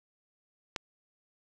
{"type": "click", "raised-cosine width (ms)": 0.2, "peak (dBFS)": -15, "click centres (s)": 0.762, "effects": []}